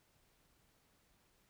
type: silence
effects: pink hiss -73 dBFS RMS until 1.49 s